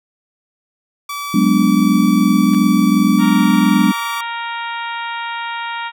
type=tone; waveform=sawtooth; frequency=1152 Hz; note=D6; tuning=34 cents flat; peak=-19 dBFS; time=1.09-4.21 s; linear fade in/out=5 ms
type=chord; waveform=sine; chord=G# half-diminished seventh; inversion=third; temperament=equal; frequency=185 / 207.7 / 246.9 / 293.7 Hz; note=F#3 / G#3 / B3 / D4; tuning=0 / 0 / 0 / 0 cents; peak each=-16 / -14 / -16 / -16 dBFS; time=1.34-3.92 s; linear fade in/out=5 ms
type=clicks; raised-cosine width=0.3 ms; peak=-18 dBFS; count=2; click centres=2.535 / 2.547 s
type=harmonic tone; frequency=466.2 Hz; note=A#4; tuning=in tune; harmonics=2 / 3 / 4 / 5 / 6 / 7 / 8; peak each=-24 / -28 / -30 / -32 / -34 / -35 / -36 dBFS; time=3.18-5.92 s; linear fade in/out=50 ms
effects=none